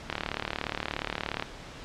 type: click train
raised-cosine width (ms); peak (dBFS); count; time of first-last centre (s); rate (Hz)
0.3; -13; 50; 0.1-1.424; 37
effects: pink hiss -44 dBFS RMS until 1.84 s + low-pass 5000 Hz 12 dB/octave